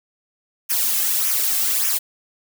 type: noise with flanger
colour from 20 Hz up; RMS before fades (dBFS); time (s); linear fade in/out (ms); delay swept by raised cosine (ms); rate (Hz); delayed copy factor
blue; -20; 0.69-1.99; 20; 0.23 to 2.13; 1.7; -0.65
effects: none